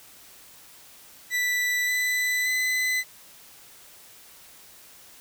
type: tone with pitch steps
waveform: 40% pulse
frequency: 1975.5 / 1995 / 2015 Hz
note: B6 / B6 / B6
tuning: 0 / +17 / +34 cents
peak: -22 dBFS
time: 1.3-3.04 s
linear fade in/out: 50 ms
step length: 580 ms
effects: white hiss -50 dBFS RMS until 5.2 s